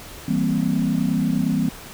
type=chord; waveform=sine; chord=C dominant seventh; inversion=first; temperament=equal; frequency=164.81 / 196 / 233.1 / 261.6 Hz; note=E3 / G3 / Bb3 / C4; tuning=0 / 0 / 0 / 0 cents; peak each=-23 dBFS; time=0.28-1.69 s; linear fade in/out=5 ms; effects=tanh soft clip ceiling -9 dBFS + pink hiss -39 dBFS RMS until 1.93 s